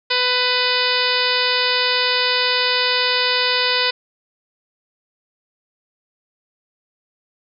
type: harmonic tone with a mistuned harmonic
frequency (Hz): 498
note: B4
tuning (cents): +14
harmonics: 1 / 2 / 3 / 4 / 5 / 6 / 7 / 8 / 9 / 10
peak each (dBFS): -25 / -25 / -25 / -25 / -25 / -25 / -25 / -25 / -25 / -25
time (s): 0.1-3.91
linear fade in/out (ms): 10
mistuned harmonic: 7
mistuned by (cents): +41
effects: none